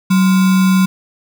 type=tone with sample-and-hold; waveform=sine; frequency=187.9 Hz; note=F#3; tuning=27 cents sharp; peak=-8 dBFS; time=0.1-0.86 s; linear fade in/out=10 ms; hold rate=1225 Hz; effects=none